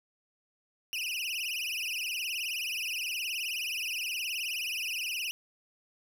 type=tone with vibrato; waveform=35% pulse; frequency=2699 Hz; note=E7; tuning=40 cents sharp; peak=-30 dBFS; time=0.93-5.31 s; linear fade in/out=0 ms; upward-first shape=triangle; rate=19 Hz; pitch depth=210 cents each way; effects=11-bit